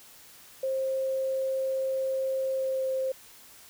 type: tone with pitch glide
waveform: sine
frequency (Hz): 530 to 526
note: C5 to C5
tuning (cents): +22 to +9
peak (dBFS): -26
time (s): 0.63-3.12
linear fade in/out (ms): 5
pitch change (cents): -13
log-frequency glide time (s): 2.53-2.88
effects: white hiss -52 dBFS RMS until 3.69 s

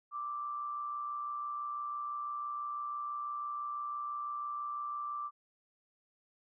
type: tone with amplitude modulation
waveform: sine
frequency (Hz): 1174.7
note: D6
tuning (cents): 0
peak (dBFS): -34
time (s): 0.11-5.31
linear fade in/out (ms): 50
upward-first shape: sine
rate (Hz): 126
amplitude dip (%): 40
effects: none

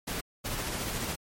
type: noise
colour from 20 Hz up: pink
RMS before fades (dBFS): -34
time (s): 0.07-0.21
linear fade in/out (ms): 10
type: noise with tremolo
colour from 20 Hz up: pink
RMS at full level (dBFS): -32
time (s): 0.44-1.16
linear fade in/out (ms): 20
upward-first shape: triangle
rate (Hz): 14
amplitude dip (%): 35
effects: MP3 64 kbps

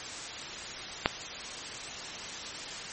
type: click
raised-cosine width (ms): 0.3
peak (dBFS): -5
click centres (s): 1.059
effects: white hiss -39 dBFS RMS until 2.92 s + MP3 32 kbps

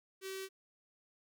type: tone with notch filter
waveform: sawtooth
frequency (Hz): 383.4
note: G4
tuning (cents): -38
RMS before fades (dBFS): -43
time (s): 0.21-0.49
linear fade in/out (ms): 50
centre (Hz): 780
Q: 0.52
effects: none

